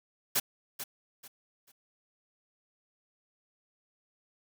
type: noise with echo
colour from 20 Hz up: white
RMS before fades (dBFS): -27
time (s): 0.35-0.4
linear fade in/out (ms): 10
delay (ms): 440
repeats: 3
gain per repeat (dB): -11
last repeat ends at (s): 1.72
effects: none